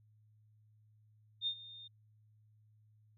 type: tone with ADSR envelope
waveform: sine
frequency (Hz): 3645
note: A#7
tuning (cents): -40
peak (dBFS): -31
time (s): 1.41-1.88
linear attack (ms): 59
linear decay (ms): 74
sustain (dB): -18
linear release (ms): 10
effects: added 107 Hz sine -64 dBFS peak until 3.17 s